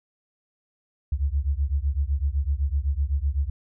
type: beating tone pair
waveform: sine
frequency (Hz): 66.9 / 74.8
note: C2 / D2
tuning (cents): +39 / +32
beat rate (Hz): 7.9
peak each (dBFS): -24 / -25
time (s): 1.12-3.5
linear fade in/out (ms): 5
effects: none